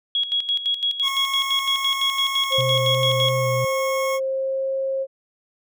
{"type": "tone with tremolo", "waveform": "sine", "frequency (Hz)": 3322, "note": "G#7", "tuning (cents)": 0, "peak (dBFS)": -18, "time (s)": [0.15, 3.3], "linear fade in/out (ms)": 2, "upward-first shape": "square", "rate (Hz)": 5.9, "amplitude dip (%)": 70}
{"type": "tone", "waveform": "25% pulse", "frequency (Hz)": 1091, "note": "C#6", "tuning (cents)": -28, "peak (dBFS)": -21, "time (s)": [1.02, 4.2], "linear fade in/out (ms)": 50}
{"type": "tone with pitch glide", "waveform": "sine", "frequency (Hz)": [530, 536.2], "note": ["C5", "C5"], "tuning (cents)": [22, 42], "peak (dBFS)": -21, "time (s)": [2.5, 5.07], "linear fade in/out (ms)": 50, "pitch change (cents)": 20, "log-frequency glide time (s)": [4.04, 4.75]}
{"type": "tone with vibrato", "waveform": "sine", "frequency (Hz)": 124.9, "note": "B2", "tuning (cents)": 20, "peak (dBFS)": -23, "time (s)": [2.58, 3.65], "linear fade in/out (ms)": 5, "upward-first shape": "sine", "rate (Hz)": 2.9, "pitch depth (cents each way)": 24}
{"effects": []}